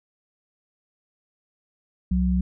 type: tone pair together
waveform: sine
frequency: 65.2 / 183.25 Hz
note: C2 / F#3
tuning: -5 / -16 cents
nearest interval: octave + tritone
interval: 1789 cents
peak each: -22 / -21 dBFS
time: 2.11-2.41 s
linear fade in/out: 5 ms
effects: none